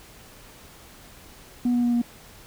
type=tone with pitch steps; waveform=sine; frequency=244.1 / 242.1 / 240.2 / 238.2 Hz; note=B3 / B3 / B3 / A#3; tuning=-20 / -34 / -48 / +38 cents; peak=-17 dBFS; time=1.65-2.018 s; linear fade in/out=5 ms; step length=92 ms; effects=tanh soft clip ceiling -17 dBFS + pink hiss -48 dBFS RMS until 2.46 s